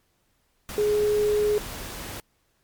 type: tone in noise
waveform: sine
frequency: 419.1 Hz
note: G#4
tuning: 16 cents sharp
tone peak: -19 dBFS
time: 0.78-1.58 s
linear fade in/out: 0 ms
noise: pink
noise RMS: -36 dBFS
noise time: 0.69-2.2 s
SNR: +14 dB
effects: pink hiss -69 dBFS RMS until 2.63 s + MP3 96 kbps